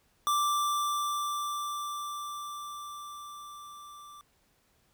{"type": "tone with level ramp", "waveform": "square", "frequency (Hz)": 1174.7, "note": "D6", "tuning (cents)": 0, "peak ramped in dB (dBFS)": [-25, -48], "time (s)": [0.27, 4.21], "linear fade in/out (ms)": 0, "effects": ["pink hiss -69 dBFS RMS until 4.93 s"]}